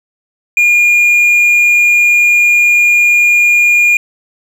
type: tone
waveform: triangle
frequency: 2423 Hz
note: D#7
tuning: 47 cents flat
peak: -4 dBFS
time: 0.57-3.97 s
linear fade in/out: 2 ms
effects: none